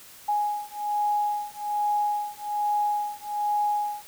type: beating tone pair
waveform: sine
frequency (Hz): 830.6 / 831.8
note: G#5 / G#5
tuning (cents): 0 / +2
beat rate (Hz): 1.2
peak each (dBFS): -27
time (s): 0.28-4.03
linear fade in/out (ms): 10
effects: white hiss -48 dBFS RMS until 4.07 s